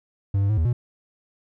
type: tone with pitch steps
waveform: triangle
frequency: 98.8 / 99.7 / 107.3 / 80 / 120.9 Hz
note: G2 / G2 / A2 / D#2 / B2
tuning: +14 / +30 / -43 / +49 / -36 cents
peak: -16 dBFS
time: 0.34-0.73 s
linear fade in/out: 5 ms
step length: 78 ms
effects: none